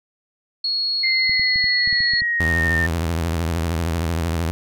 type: tone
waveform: sine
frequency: 4326 Hz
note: C#8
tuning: 43 cents flat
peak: -19 dBFS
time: 0.64-2.21 s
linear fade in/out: 5 ms
type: exponential sweep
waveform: sine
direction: down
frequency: 2093 to 1800 Hz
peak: -18 dBFS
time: 1.03-2.87 s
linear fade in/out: 10 ms
type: clicks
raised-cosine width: 5 ms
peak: -23 dBFS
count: 9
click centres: 1.295 / 1.396 / 1.559 / 1.642 / 1.875 / 1.928 / 2.005 / 2.136 / 2.22 s
type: tone with vibrato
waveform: sawtooth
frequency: 83 Hz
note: E2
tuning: 12 cents sharp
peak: -16 dBFS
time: 2.4-4.51 s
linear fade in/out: 0 ms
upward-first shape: triangle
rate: 13 Hz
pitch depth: 130 cents each way
effects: none